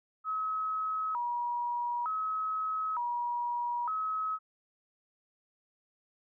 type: tone with vibrato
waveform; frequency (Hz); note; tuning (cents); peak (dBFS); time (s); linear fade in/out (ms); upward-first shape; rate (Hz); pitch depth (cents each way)
sine; 1108.7; C#6; 0; -30; 0.24-4.39; 50; square; 0.55; 250
effects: none